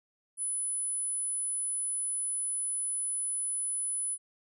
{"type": "tone", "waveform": "sine", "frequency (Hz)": 10000, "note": "D#9", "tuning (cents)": 8, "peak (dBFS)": -30, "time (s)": [0.37, 4.18], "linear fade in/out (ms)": 50, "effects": []}